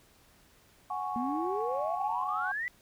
sine chord, F# suspended second, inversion none, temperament equal, 740 / 830.6 / 1108.7 Hz, F#5 / G#5 / C#6, 0 / 0 / 0 cents, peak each -36 dBFS, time 0.9-2.52 s, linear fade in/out 5 ms
sine exponential sweep, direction up, 231.3 to 2012 Hz, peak -31 dBFS, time 1.16-2.68 s, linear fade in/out 0 ms
effects tanh soft clip ceiling -19 dBFS + pink hiss -62 dBFS RMS until 2.81 s

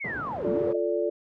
sine linear two-way sweep, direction down then up, 2282 to 169.1 to 653 Hz, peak -30 dBFS, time 0-0.77 s, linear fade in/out 20 ms, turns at 0.49 s
pink band-pass noise, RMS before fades -38 dBFS, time 0.04-0.73 s, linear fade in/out 5 ms, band 120 to 840 Hz, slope 12 dB/octave
sine chord, D minor, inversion first, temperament equal with one note detuned, 349.2 / 440 / 580.9 Hz, F4 / A4 / D5, 0 / 0 / -19 cents, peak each -28 dBFS, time 0.44-1.1 s, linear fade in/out 10 ms
effects none

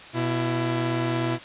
sawtooth tone pair together, 123.47 / 333.6 Hz, B2 / E4, 0 / +21 cents, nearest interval octave + perfect fourth, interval 1721 cents, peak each -22 dBFS, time 0.13-1.39 s, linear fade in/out 50 ms, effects white hiss -42 dBFS RMS until 1.44 s + resampled to 8000 Hz

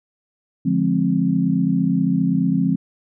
sine chord, D half-diminished seventh, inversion none, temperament just, 146.83 / 176.2 / 211.4 / 264.3 Hz, D3 / F3 / Ab3 / C4, 0 / +16 / +31 / +18 cents, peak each -25 / -19 / -23 / -20 dBFS, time 0.65-2.76 s, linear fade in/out 10 ms, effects none

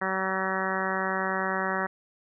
harmonic tone, 189.8 Hz, F#3, 44 cents sharp, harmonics 1 / 2 / 3 / 4 / 5 / 6 / 7 / 8 / 9 / 10, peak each -35 / -35 / -35 / -35 / -35 / -35 / -35 / -35 / -35 / -35 dBFS, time 0.01-1.87 s, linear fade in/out 10 ms, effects none

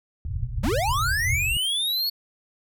white low-pass noise, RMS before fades -28 dBFS, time 0.25-1.57 s, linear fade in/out 2 ms, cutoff 130 Hz, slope 96 dB/octave
square linear sweep, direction up, 158.9 to 4435 Hz, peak -23 dBFS, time 0.63-2.1 s, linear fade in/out 10 ms
effects none

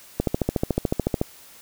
click train, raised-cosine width 2 ms, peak -7 dBFS, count 15, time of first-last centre 0.2-1.214 s, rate 13.8 Hz, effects white hiss -48 dBFS RMS until 1.61 s

